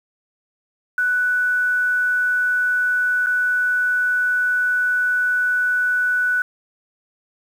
sine tone with dropouts, 1485 Hz, F#6, 6 cents sharp, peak -16 dBFS, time 0.98-6.42 s, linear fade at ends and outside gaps 2 ms, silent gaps 3.262-3.268 s, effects 7-bit

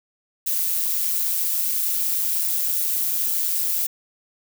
violet noise with amplitude modulation, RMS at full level -20 dBFS, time 0.46-3.87 s, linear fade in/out 10 ms, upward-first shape sine, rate 170 Hz, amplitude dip 60%, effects none

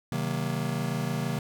square chord, C half-diminished seventh, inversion none, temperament just, 130.81 / 156.98 / 188.37 / 235.5 Hz, C3 / Eb3 / Gb3 / Bb3, 0 / +16 / +31 / +18 cents, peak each -33 / -33 / -36 / -35 dBFS, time 0.12-1.39 s, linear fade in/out 2 ms, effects none

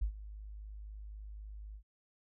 sine tone with ADSR envelope, 51.91 Hz, G#1, in tune, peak -28 dBFS, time 0.01-1.83 s, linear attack 13 ms, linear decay 93 ms, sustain -16 dB, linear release 81 ms, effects none

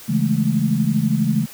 sine chord, A major seventh, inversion first, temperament equal, 138.59 / 164.81 / 207.7 / 220 Hz, C#3 / E3 / G#3 / A3, 0 / 0 / 0 / 0 cents, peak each -22 / -22 / -21 / -20 dBFS, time 0.08-1.46 s, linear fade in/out 20 ms, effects white hiss -40 dBFS RMS until 1.53 s

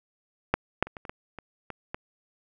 clicks, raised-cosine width 0.5 ms, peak -6 / -6 / -25 / -24 / -27 / -19 / -24 / -21 / -17 dBFS, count 9, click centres 0.54 / 0.826 / 0.87 / 0.968 / 1.052 / 1.095 / 1.387 / 1.703 / 1.945 s, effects none

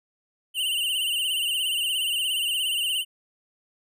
square tone with vibrato, 2920 Hz, F#7, 24 cents flat, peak -24 dBFS, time 0.54-3.05 s, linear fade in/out 50 ms, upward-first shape sine, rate 17 Hz, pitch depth 95 cents each way, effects none

